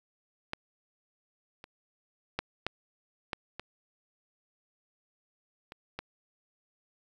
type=clicks; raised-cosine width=0.3 ms; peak=-17 / -29 / -14 / -14 / -16 / -22 / -28 / -20 dBFS; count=8; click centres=0.534 / 1.641 / 2.39 / 2.666 / 3.332 / 3.596 / 5.721 / 5.99 s; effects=9-bit